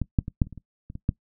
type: clicks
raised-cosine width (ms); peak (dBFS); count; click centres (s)
5; -13 / -7 / -20 / -7 / -29 / -28 / -28 / -26 / -23 / -9; 10; 0.017 / 0.188 / 0.281 / 0.418 / 0.47 / 0.527 / 0.577 / 0.901 / 0.954 / 1.091
effects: noise-tail reverb RT60 0.1 s tail -20 dB re dry